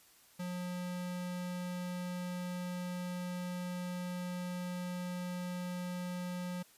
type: tone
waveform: square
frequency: 179.1 Hz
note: F3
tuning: 44 cents sharp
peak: -38 dBFS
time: 0.39-6.63 s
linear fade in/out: 10 ms
effects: white hiss -63 dBFS RMS until 6.77 s + resampled to 32000 Hz